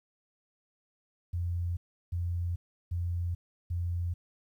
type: tone bursts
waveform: sine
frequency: 86.9 Hz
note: F2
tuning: 8 cents flat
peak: -29 dBFS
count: 4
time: 1.33-4.14 s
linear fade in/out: 10 ms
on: 440 ms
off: 350 ms
effects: 11-bit